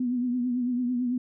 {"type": "tone with vibrato", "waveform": "sine", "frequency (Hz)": 246.9, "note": "B3", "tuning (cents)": 0, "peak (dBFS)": -24, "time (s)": [0, 1.18], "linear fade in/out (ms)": 5, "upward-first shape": "triangle", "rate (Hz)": 9, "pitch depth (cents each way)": 64, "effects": []}